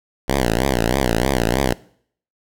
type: tone with vibrato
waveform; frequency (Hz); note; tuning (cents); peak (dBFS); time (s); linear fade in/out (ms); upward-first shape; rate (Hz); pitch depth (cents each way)
5% pulse; 61.74; B1; 0; -5; 0.28-1.74; 10; triangle; 3.2; 240
effects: noise-tail reverb RT60 0.6 s tail -22 dB re dry